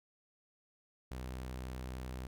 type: tone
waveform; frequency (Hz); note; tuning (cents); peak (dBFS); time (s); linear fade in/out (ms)
sawtooth; 63.5; B1; +49; -37; 1.11-2.27; 5
effects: none